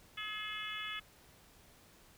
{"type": "harmonic tone with a mistuned harmonic", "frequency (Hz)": 425, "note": "G#4", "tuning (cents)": 40, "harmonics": [3, 4, 5, 6, 7, 8], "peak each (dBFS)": [-46, -47, -45, -47, -46, -46], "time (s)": [0.17, 1], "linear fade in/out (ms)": 10, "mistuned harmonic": 6, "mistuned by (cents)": 22, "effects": ["pink hiss -62 dBFS RMS until 2.17 s"]}